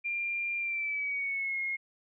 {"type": "tone with pitch glide", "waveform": "sine", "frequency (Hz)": [2389, 2153], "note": ["D7", "C7"], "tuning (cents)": [29, 49], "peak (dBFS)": -30, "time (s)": [0.04, 1.77], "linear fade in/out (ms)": 20, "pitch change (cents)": -180, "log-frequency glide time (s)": [0.58, 1.59], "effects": []}